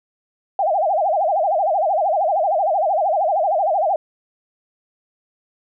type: tone with vibrato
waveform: sine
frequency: 705 Hz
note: F5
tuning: 16 cents sharp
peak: -15 dBFS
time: 0.59-3.96 s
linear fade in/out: 2 ms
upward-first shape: sine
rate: 13 Hz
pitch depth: 250 cents each way
effects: none